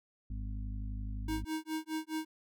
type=harmonic tone; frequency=51.8 Hz; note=G#1; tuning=4 cents flat; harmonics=1 / 2 / 4 / 5; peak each=-37 / -43 / -49 / -51 dBFS; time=0.3-1.45 s; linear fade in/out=5 ms
type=tone with tremolo; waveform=square; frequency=315.1 Hz; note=D#4; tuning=22 cents sharp; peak=-33 dBFS; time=1.28-2.25 s; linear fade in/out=5 ms; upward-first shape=sine; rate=4.8 Hz; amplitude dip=100%
effects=none